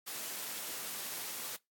white high-pass noise, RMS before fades -41 dBFS, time 0.06-1.57 s, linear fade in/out 20 ms, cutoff 180 Hz, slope 12 dB/octave, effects noise-tail reverb RT60 0.2 s tail -23 dB re dry + AAC 64 kbps

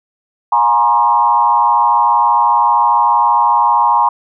sine tone with frequency modulation, 951 Hz, A#5, 34 cents sharp, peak -8 dBFS, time 0.52-4.09 s, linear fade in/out 5 ms, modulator 115 Hz, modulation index 1.2, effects none

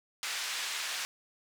pink band-pass noise, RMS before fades -36 dBFS, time 0.23-1.05 s, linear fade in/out 0 ms, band 1700 to 7300 Hz, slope 12 dB/octave, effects none

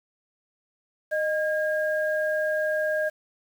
sine tone pair together, 617 / 1625 Hz, D#5 / G#6, -15 / -38 cents, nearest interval octave + perfect fourth, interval 1677 cents, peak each -24 / -28 dBFS, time 1.11-3.1 s, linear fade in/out 20 ms, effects 8-bit

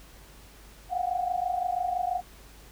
sine tone cluster, 703 / 729 / 778 Hz, F5 / F#5 / G5, +11 / -26 / -13 cents, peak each -31 / -28 / -36 dBFS, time 0.89-2.22 s, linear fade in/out 50 ms, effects added 51 Hz sine -51 dBFS peak until 2.71 s + pink hiss -53 dBFS RMS until 2.71 s

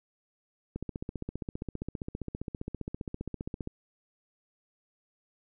click train, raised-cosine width 3 ms, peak -22 dBFS, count 45, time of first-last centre 0.76-3.674 s, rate 15.1 Hz, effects none

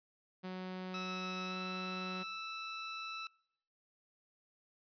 sawtooth tone, 185 Hz, F#3, in tune, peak -37 dBFS, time 0.43-2.24 s, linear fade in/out 20 ms
15% pulse tone with pitch glide, 1302 to 1317.1 Hz, E6 to E6, -22 to -2 cents, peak -34 dBFS, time 0.94-3.27 s, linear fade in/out 2 ms, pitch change +20 cents, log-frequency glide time 1.46-1.57 s
effects noise-tail reverb RT60 0.7 s tail -25 dB re dry + resampled to 11025 Hz

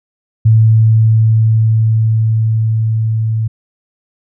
sine tone with level ramp, 111 Hz, A2, 16 cents sharp, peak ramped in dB -4 to -12 dBFS, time 0.45-3.48 s, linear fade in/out 10 ms, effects none

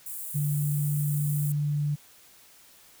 white high-pass noise, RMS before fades -37 dBFS, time 0.06-1.52 s, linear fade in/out 2 ms, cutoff 7900 Hz, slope 48 dB/octave
sine tone, 146.83 Hz, D3, in tune, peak -24 dBFS, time 0.34-1.96 s, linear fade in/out 20 ms
effects white hiss -55 dBFS RMS until 3 s

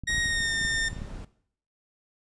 clicks, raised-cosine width 5 ms, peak -25 dBFS, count 10, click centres 0.037 / 0.147 / 0.18 / 0.259 / 0.405 / 0.614 / 0.65 / 0.93 / 0.966 / 1.019 s
sawtooth tone with pitch glide, 1876 to 1814.2 Hz, A#6 to A#6, +11 to -47 cents, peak -22 dBFS, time 0.07-0.89 s, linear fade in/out 10 ms, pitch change -58 cents, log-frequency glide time 0.21-0.55 s
brown noise, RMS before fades -38 dBFS, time 0.09-1.25 s, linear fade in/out 5 ms
effects noise-tail reverb RT60 0.6 s tail -17 dB re dry + resampled to 22050 Hz

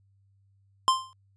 square tone with exponential decay, 1046.5 Hz, C6, in tune, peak -16 dBFS, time 0.88-1.13 s, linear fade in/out 0 ms, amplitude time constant 54 ms, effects added 98 Hz sine -61 dBFS peak until 1.36 s + resampled to 22050 Hz

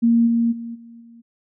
sine tone with level steps, 232.6 Hz, A#3, 4 cents flat, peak -12 / -15 / -28 / -39 / -42 dBFS, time 0.02-1.22 s, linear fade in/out 20 ms, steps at 0.26 / 0.51 / 0.74 / 1 s, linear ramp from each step 20 ms, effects none

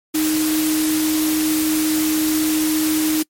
sine tone in noise, 311.1 Hz, D#4, in tune, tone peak -16 dBFS, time 0.14-3.23 s, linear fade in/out 10 ms, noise white, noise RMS -24 dBFS, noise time 0.14-3.23 s, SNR +5 dB, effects noise-tail reverb RT60 0.1 s tail -25 dB re dry + MP3 64 kbps

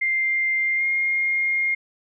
sine tone with pitch glide, 2099 to 2130 Hz, C7 to C7, +5 to +30 cents, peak -19 dBFS, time 0.01-1.75 s, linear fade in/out 10 ms, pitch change +25 cents, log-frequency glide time 0.76-0.83 s, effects none

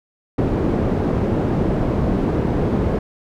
white low-pass noise, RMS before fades -19 dBFS, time 0.38-2.99 s, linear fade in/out 5 ms, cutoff 350 Hz, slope 12 dB/octave, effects none

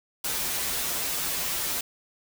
white noise with comb filter, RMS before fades -29 dBFS, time 0.24-1.81 s, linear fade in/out 5 ms, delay 9.4 ms, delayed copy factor -0.95, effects none

